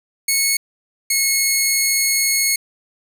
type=tone pair in turn; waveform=10% pulse; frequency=2198 / 2182 Hz; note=C#7 / C#7; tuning=-15 / -28 cents; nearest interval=unison; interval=13 cents; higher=first; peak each=-6 dBFS; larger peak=neither; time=0.28-0.57 / 1.1-2.56 s; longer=second; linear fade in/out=5 ms; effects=none